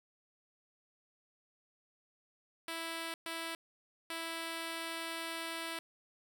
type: tone bursts at uneven times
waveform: 5% pulse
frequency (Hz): 329.6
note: E4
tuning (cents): 0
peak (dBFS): -27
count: 3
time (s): 2.68-3.14 / 3.26-3.55 / 4.1-5.79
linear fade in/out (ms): 2
effects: none